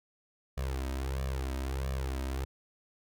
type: tone with flanger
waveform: sawtooth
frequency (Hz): 66.2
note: C2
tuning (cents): +21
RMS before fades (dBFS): -34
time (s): 0.57-2.45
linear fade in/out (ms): 10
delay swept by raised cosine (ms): 1.7 to 3.2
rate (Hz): 1.5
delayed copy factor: +1
effects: none